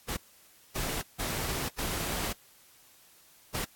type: noise bursts at uneven times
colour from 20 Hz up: pink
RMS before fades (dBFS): -33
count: 5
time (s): 0.08-0.17 / 0.75-1.02 / 1.19-1.69 / 1.78-2.33 / 3.54-3.65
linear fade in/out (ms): 10
effects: white hiss -59 dBFS RMS until 3.75 s + AAC 64 kbps